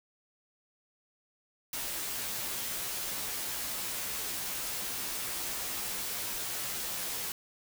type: noise with comb filter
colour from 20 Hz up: white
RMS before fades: -36 dBFS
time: 1.73-7.32 s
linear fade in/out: 2 ms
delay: 13 ms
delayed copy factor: -0.7
effects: none